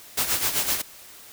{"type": "noise with tremolo", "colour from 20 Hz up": "white", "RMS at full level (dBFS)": -22, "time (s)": [0.17, 0.82], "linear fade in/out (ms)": 10, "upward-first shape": "sine", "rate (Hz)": 7.8, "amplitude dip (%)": 65, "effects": ["white hiss -46 dBFS RMS until 1.32 s"]}